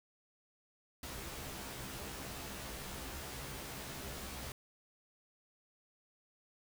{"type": "noise with comb filter", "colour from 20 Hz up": "pink", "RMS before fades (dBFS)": -45, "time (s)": [1.03, 4.52], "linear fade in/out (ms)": 2, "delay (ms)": 15, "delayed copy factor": 0.9, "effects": []}